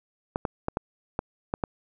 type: clicks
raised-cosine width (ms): 1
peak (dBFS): -12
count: 7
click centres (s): 0.359 / 0.452 / 0.684 / 0.771 / 1.191 / 1.539 / 1.638
effects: none